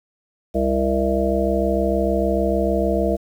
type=harmonic tone; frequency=66.6 Hz; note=C2; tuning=31 cents sharp; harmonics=1 / 3 / 5 / 7 / 9 / 10; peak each=-24 / -24 / -24 / -24 / -24 / -24 dBFS; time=0.54-3.17 s; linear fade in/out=20 ms; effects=8-bit